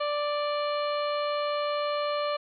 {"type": "harmonic tone with a mistuned harmonic", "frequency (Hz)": 587.3, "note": "D5", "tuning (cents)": 0, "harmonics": [1, 2, 3, 4, 5, 6, 7], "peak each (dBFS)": [-28, -31, -43, -41, -41, -47, -41], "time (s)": [0, 2.37], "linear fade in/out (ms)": 10, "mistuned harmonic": 7, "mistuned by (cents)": 37, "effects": []}